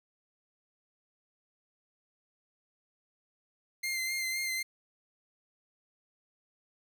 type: tone with vibrato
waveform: sawtooth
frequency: 2093 Hz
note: C7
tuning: in tune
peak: -28 dBFS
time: 3.83-4.63 s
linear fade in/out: 10 ms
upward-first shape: sine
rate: 3.9 Hz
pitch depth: 26 cents each way
effects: none